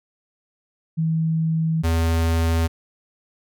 sine / square tone pair in turn, 161.2 / 82.39 Hz, E3 / E2, -38 / 0 cents, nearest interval octave, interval 1162 cents, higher first, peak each -18 dBFS, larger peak neither, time 0.97-1.83 / 1.83-2.68 s, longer first, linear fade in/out 20 ms, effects none

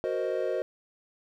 triangle chord, C half-diminished seventh, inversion second, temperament equal, 370 / 466.2 / 523.3 / 622.3 Hz, Gb4 / Bb4 / C5 / Eb5, 0 / 0 / 0 / 0 cents, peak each -31 / -31 / -30 / -31 dBFS, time 0.04-0.62 s, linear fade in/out 0 ms, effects none

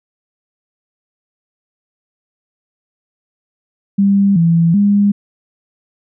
sine tone with pitch steps, 198.6 / 167.1 / 202.9 Hz, G3 / E3 / G#3, +23 / +24 / -40 cents, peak -8 dBFS, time 3.98-5.12 s, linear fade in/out 10 ms, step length 380 ms, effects none

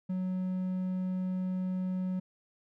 triangle tone, 184.9 Hz, F#3, 1 cent flat, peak -28 dBFS, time 0.09-2.2 s, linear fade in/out 10 ms, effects none

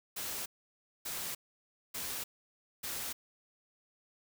white noise bursts, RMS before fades -39 dBFS, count 4, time 0.16-3.13 s, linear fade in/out 10 ms, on 300 ms, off 590 ms, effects none

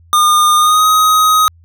square tone with pitch glide, 1215 to 1260 Hz, D#6 to D#6, -42 to +21 cents, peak -8 dBFS, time 0.13-1.48 s, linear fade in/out 0 ms, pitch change +63 cents, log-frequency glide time 0.56-0.86 s, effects added 84 Hz sine -42 dBFS peak until 1.64 s

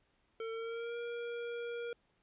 square tone with pitch glide, 450.8 to 472.7 Hz, A4 to A#4, +42 to +24 cents, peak -39 dBFS, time 0.4-1.93 s, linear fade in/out 2 ms, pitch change +82 cents, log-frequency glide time 0.52-0.97 s, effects pink hiss -75 dBFS RMS until 2.22 s + resampled to 8000 Hz

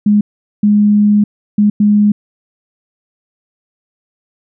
sine tone bursts at uneven times, 207.7 Hz, G#3, in tune, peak -6 dBFS, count 4, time 0.06-0.21 / 0.63-1.24 / 1.58-1.7 / 1.8-2.12 s, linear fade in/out 5 ms, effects none

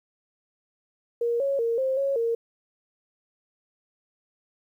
sine tone with pitch steps, 470.9 / 553 / 462.8 / 527 / 551 / 462.1 Hz, A#4 / C#5 / A#4 / C5 / C#5 / A#4, +18 / -4 / -13 / +12 / -11 / -15 cents, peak -22 dBFS, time 1.21-2.35 s, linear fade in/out 5 ms, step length 190 ms, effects 10-bit

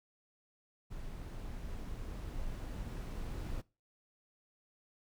brown noise with level ramp, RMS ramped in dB -44 to -39 dBFS, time 0.9-3.62 s, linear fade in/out 20 ms, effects noise-tail reverb RT60 0.3 s tail -22 dB re dry

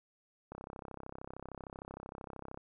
click train, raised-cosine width 1 ms, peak -30 dBFS, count 69, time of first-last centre 0.52-2.574 s, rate 33.1 Hz, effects none

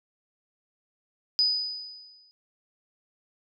sine tone with exponential decay, 4978 Hz, D#8, in tune, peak -18 dBFS, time 1.39-2.31 s, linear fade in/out 0 ms, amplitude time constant 200 ms, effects none

